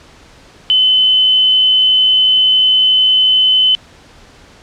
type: tone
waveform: sine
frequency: 3037 Hz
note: F#7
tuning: 44 cents sharp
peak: -7 dBFS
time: 0.7-3.75 s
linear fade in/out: 0 ms
effects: pink hiss -42 dBFS RMS until 4.62 s + low-pass 6000 Hz 12 dB/octave